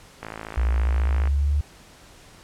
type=click train; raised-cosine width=0.5 ms; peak=-18 dBFS; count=58; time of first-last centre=0.23-1.274 s; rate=54.6 Hz
type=linear sweep; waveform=sine; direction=up; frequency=61.74 to 73.42 Hz; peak=-18 dBFS; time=0.57-1.61 s; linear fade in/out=5 ms
effects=pink hiss -49 dBFS RMS until 2.43 s + low-pass 10000 Hz 12 dB/octave